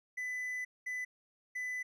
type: tone bursts at uneven times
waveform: triangle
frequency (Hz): 2000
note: B6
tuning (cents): +21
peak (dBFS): -34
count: 3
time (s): 0.17-0.65 / 0.86-1.05 / 1.55-1.83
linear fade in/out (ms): 10
effects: none